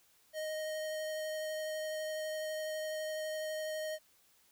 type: tone with vibrato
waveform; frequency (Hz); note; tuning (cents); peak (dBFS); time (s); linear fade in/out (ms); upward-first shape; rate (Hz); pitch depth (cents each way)
square; 622.3; D#5; 0; -37; 0.33-3.99; 50; triangle; 12; 11
effects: white hiss -68 dBFS RMS until 4.51 s